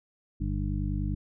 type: harmonic tone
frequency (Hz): 50.1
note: G1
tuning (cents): +38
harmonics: 1 / 2 / 3 / 4 / 6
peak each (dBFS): -30 / -33 / -35 / -36 / -38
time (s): 0.4-1.15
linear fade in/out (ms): 10
effects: none